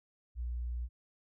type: tone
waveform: sine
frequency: 60 Hz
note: B1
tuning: 49 cents flat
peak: -34 dBFS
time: 0.35-0.89 s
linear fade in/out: 50 ms
effects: none